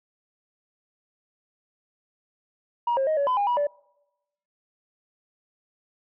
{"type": "tone with pitch steps", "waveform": "sine", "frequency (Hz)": [952, 537, 625, 565, 1010, 812, 971, 581], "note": ["A#5", "C5", "D#5", "C#5", "B5", "G#5", "B5", "D5"], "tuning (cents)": [36, 45, 8, 33, 39, -39, -30, -19], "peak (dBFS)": -19, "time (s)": [2.87, 3.67], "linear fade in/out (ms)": 5, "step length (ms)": 100, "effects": ["noise-tail reverb RT60 0.9 s tail -26 dB re dry", "tanh soft clip ceiling -18 dBFS"]}